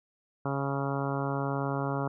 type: harmonic tone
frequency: 138.59 Hz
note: C#3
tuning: in tune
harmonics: 1 / 2 / 3 / 4 / 5 / 6 / 7 / 8 / 9 / 10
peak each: -32 / -35 / -37 / -38 / -39 / -40 / -40 / -41 / -42 / -42 dBFS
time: 0.45-2.08 s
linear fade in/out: 5 ms
effects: none